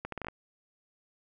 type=accelerating click train; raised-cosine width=0.5 ms; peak=-21 dBFS; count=7; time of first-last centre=0.05-0.285 s; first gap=73 ms; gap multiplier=0.74; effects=none